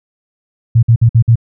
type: tone bursts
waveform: sine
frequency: 115.6 Hz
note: A#2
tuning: 14 cents flat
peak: -4 dBFS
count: 5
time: 0.75-1.357 s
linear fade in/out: 10 ms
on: 79 ms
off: 53 ms
effects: none